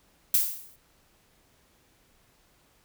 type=noise with exponential decay; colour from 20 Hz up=violet; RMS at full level=-19 dBFS; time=0.34-0.76 s; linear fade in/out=2 ms; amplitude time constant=91 ms; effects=pink hiss -64 dBFS RMS until 2.84 s